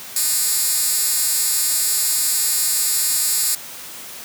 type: tone with high-pass filter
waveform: 10% pulse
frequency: 305.7 Hz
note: D#4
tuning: 30 cents flat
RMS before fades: -19 dBFS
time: 0.16-3.55 s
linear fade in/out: 2 ms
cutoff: 8100 Hz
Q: 0.96
effects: white hiss -35 dBFS RMS until 4.24 s + high-pass 100 Hz 12 dB/octave